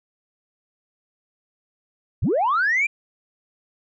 sine linear sweep, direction up, 54.4 to 2420 Hz, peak -16 dBFS, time 2.22-2.87 s, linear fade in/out 10 ms, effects tanh soft clip ceiling -14 dBFS

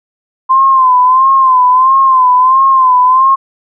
sine tone with vibrato, 1037 Hz, C6, 16 cents flat, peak -4 dBFS, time 0.49-3.36 s, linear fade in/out 20 ms, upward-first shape sine, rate 1.5 Hz, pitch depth 68 cents each way, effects none

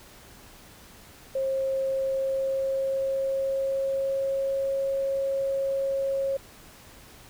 sine tone with pitch glide, 535 to 544.7 Hz, C5 to C#5, +38 to -30 cents, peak -24 dBFS, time 1.35-6.37 s, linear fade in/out 5 ms, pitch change +32 cents, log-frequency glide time 1.79-4.74 s, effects pink hiss -50 dBFS RMS until 7.29 s

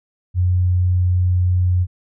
sine tone, 90.3 Hz, F#2, 42 cents flat, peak -13 dBFS, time 0.34-1.87 s, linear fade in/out 50 ms, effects none

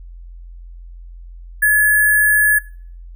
sine tone with sample-and-hold, 1704 Hz, G#6, 44 cents sharp, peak -9 dBFS, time 1.62-2.59 s, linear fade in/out 10 ms, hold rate 11025 Hz, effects noise-tail reverb RT60 0.5 s tail -22 dB re dry + added 43 Hz sine -33 dBFS peak until 3.15 s

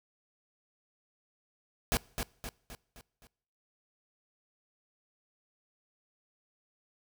pink noise with echo, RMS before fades -28 dBFS, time 1.92-1.97 s, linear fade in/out 0 ms, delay 260 ms, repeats 5, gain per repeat -6 dB, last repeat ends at 3.27 s, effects noise-tail reverb RT60 0.7 s tail -24 dB re dry

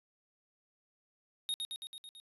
square tone with echo, 3729 Hz, A#7, in tune, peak -33 dBFS, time 1.49-1.54 s, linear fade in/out 0 ms, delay 110 ms, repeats 6, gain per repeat -3 dB, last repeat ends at 2.2 s, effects resampled to 32000 Hz

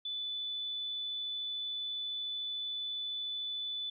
sine tone, 3487 Hz, A7, 16 cents flat, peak -35 dBFS, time 0.05-3.9 s, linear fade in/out 5 ms, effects none

